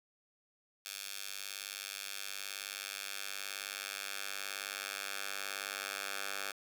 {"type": "tone with high-pass filter sweep", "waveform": "10% pulse", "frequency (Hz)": 99, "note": "G2", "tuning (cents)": 18, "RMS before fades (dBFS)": -42, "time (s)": [0.85, 6.52], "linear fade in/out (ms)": 10, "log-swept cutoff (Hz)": [3300, 1300], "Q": 0.77, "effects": []}